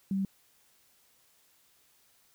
sine tone, 193.8 Hz, G3, 20 cents flat, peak -27 dBFS, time 0.11-0.25 s, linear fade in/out 2 ms, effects white hiss -66 dBFS RMS until 2.34 s

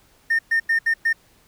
triangle tone bursts at uneven times, 1821 Hz, A#6, 41 cents flat, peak -13 dBFS, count 5, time 0.3-0.39 / 0.51-0.6 / 0.69-0.79 / 0.86-0.94 / 1.05-1.13 s, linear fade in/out 10 ms, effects tanh soft clip ceiling -12 dBFS + pink hiss -57 dBFS RMS until 1.47 s

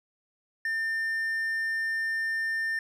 triangle tone, 1800 Hz, A6, 39 cents sharp, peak -25 dBFS, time 0.65-2.79 s, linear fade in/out 2 ms, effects none

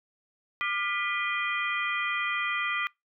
sine tone cluster, 1195 / 1413 / 1981 / 2434 / 3158 Hz, D6 / F6 / B6 / D#7 / G7, +30 / +20 / +5 / -39 / +12 cents, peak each -32 / -36 / -31 / -33 / -38 dBFS, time 0.61-2.87 s, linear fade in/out 0 ms, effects noise-tail reverb RT60 0.2 s tail -25 dB re dry

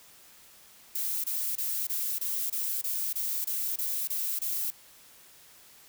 violet noise bursts, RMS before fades -31 dBFS, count 12, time 0.95-4.705 s, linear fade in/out 5 ms, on 290 ms, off 25 ms, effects white hiss -55 dBFS RMS until 5.88 s

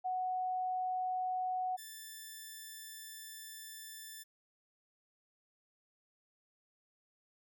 sine / 5% pulse tone pair in turn, 740 / 1760 Hz, F#5 / A6, 0 / 0 cents, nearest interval octave + minor third, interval 1500 cents, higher second, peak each -33 / -36 dBFS, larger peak first, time 0.04-1.77 / 1.77-4.24 s, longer second, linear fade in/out 20 ms, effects none

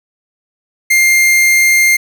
45% pulse tone, 2111 Hz, C7, 15 cents sharp, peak -7 dBFS, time 0.9-1.97 s, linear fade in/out 10 ms, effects none

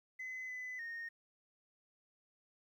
sine tone with pitch steps, 2030 / 2008 / 1849 Hz, B6 / B6 / A#6, +47 / +28 / -15 cents, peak -40 dBFS, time 0.19-1.09 s, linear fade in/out 10 ms, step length 300 ms, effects tanh soft clip ceiling -39 dBFS + 12-bit

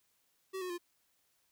square tone with pitch steps, 380.6 / 364.7 / 349.4 Hz, F#4 / F#4 / F4, +49 / -25 / +1 cents, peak -38 dBFS, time 0.53-0.782 s, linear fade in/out 20 ms, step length 84 ms, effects white hiss -75 dBFS RMS until 1.51 s

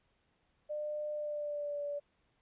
sine tone with pitch glide, 600 to 578.2 Hz, D5 to D5, +37 to -27 cents, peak -35 dBFS, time 0.69-2 s, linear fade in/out 20 ms, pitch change -64 cents, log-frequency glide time 1.12-1.83 s, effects pink hiss -75 dBFS RMS until 2.41 s + resampled to 8000 Hz

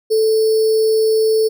sine tone with sample-and-hold, 439.3 Hz, A4, 3 cents flat, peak -11 dBFS, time 0.1-1.49 s, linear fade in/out 20 ms, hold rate 4900 Hz, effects none

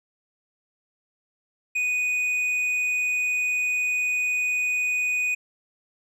sine tone with tanh clipping, 2482 Hz, D#7, 5 cents flat, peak -23 dBFS, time 1.75-5.35 s, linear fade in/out 10 ms, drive 6 dB, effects none

